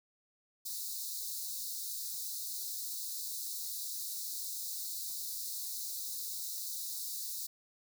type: high-pass noise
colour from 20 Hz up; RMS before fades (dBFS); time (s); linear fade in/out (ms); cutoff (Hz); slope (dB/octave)
white; -40; 0.65-7.47; 10; 3800; 96
effects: none